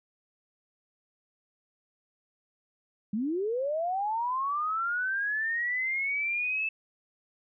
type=linear sweep; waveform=sine; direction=up; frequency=196 to 2637 Hz; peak=-27 dBFS; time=3.13-6.69 s; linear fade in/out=5 ms; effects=none